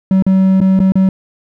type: tone with dropouts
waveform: triangle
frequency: 190 Hz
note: F#3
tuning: 46 cents sharp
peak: -5 dBFS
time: 0.11-1.09 s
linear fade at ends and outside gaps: 2 ms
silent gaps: 0.224-0.265 / 0.604-0.613 / 0.792-0.801 / 0.921-0.955 s
effects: none